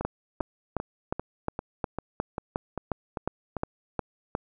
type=two click trains; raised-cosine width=1 ms; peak=-13 / -17 dBFS; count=13 / 10; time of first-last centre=0.05-4.351 / 0.01-3.567 s; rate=2.79 / 2.53 Hz; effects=none